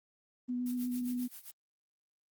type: tone with vibrato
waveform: sine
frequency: 246.9 Hz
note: B3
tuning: in tune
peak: -32 dBFS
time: 0.48-1.28 s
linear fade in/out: 20 ms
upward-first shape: square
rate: 8.4 Hz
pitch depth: 10 cents each way
type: noise with tremolo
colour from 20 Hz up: blue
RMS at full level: -46 dBFS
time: 0.66-1.51 s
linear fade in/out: 2 ms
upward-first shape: sine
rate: 7.5 Hz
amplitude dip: 85%
effects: Opus 24 kbps